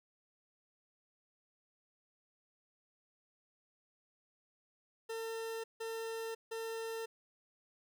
40% pulse tone bursts, 451.8 Hz, A4, 46 cents sharp, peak -38 dBFS, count 3, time 5.09-7.06 s, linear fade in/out 10 ms, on 550 ms, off 160 ms, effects none

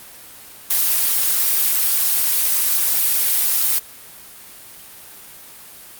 blue noise, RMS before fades -17 dBFS, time 0.7-3.79 s, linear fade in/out 5 ms, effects white hiss -40 dBFS RMS until 5.99 s + Opus 32 kbps

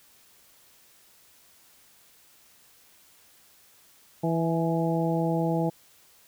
harmonic tone with a mistuned harmonic, 164.81 Hz, E3, in tune, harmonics 1 / 2 / 3 / 4 / 5, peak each -26 / -29 / -31 / -32 / -33 dBFS, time 4.23-5.7 s, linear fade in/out 10 ms, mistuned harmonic 5, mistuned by +23 cents, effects white hiss -58 dBFS RMS until 6.27 s

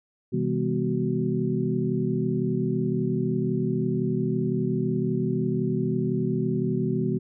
sine tone cluster, 130.9 / 162.8 / 200.9 / 246.6 / 373.9 Hz, C3 / E3 / G3 / B3 / F#4, +1 / -21 / +43 / -2 / +18 cents, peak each -29 dBFS, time 0.32-7.19 s, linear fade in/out 20 ms, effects none

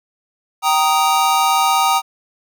square chord, Eb major, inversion first, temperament just, 777.8 / 933.4 / 1244.5 Hz, G5 / Bb5 / Eb6, -14 / +2 / 0 cents, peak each -18 dBFS, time 0.62-2.02 s, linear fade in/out 50 ms, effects none

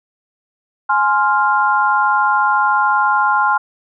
sine chord, F minor, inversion first, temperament just, 838.1 / 1047.7 / 1396.9 Hz, Ab5 / C6 / F6, +16 / +2 / 0 cents, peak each -16 dBFS, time 0.89-3.58 s, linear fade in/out 10 ms, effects none

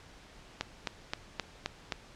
click train, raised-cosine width 0.2 ms, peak -14 dBFS, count 6, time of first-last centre 0.61-1.922 s, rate 3.81 Hz, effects pink hiss -54 dBFS RMS until 2.15 s + low-pass 6000 Hz 12 dB/octave

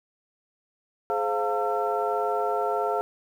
sine tone cluster, 420.9 / 522 / 699 / 903 / 1345 Hz, G#4 / C5 / F5 / A5 / E6, +23 / -4 / +1 / +45 / +34 cents, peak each -28 / -31 / -27 / -31 / -32 dBFS, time 1.1-3.01 s, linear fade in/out 0 ms, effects tanh soft clip ceiling -12 dBFS + 9-bit

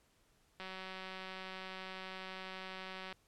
click train, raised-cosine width 0.3 ms, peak -30 dBFS, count 476, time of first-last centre 0.6-3.127 s, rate 188 Hz, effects pink hiss -72 dBFS RMS until 3.27 s + low-pass 12000 Hz 12 dB/octave

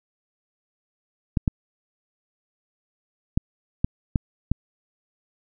clicks, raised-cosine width 5 ms, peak -7 dBFS, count 6, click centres 1.372 / 1.478 / 3.375 / 3.845 / 4.158 / 4.516 s, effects none

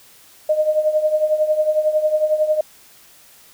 sine tone with tremolo, 615 Hz, D#5, 20 cents flat, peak -11 dBFS, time 0.49-2.61 s, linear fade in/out 5 ms, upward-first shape triangle, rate 11 Hz, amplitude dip 80%, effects white hiss -48 dBFS RMS until 3.53 s

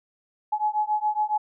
sine beating tone pair, 845 / 852.2 Hz, G#5 / G#5, +30 / +44 cents, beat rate 7.2 Hz, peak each -25 dBFS, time 0.52-1.38 s, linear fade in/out 10 ms, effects none

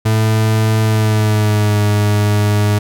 40% pulse tone with pitch glide, 109.8 to 104.12 Hz, A2 to G#2, -3 to +5 cents, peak -10 dBFS, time 0.05-2.79 s, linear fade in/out 10 ms, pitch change -92 cents, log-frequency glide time 0.82-1.82 s, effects none

